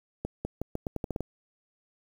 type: accelerating click train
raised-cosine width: 2 ms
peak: -18 dBFS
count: 10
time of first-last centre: 0.25-1.207 s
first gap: 200 ms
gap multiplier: 0.83
effects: 8-bit